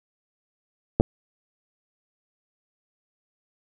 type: clicks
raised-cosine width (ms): 2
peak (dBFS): -4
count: 2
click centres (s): 1 / 1.009
effects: none